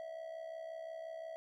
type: tone with amplitude modulation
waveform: triangle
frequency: 652 Hz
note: E5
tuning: 19 cents flat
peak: -38 dBFS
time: 0-1.36 s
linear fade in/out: 0 ms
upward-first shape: sine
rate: 65.7 Hz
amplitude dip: 65%
effects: none